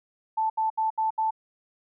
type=tone bursts; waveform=sine; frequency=880 Hz; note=A5; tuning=in tune; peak=-22 dBFS; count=5; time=0.37-1.308 s; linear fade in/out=10 ms; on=130 ms; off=72 ms; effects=none